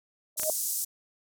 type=tone with exponential growth; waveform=sine; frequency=622.3 Hz; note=D#5; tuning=in tune; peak=-22 dBFS; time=0.36-0.5 s; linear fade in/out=1 ms; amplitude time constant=29 ms
type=band-pass noise; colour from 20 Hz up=white; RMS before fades=-31 dBFS; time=0.37-0.85 s; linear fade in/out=10 ms; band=6000 to 14000 Hz; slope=24 dB/octave
type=clicks; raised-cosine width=0.3 ms; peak=-21 dBFS; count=2; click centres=0.397 / 0.433 s
effects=none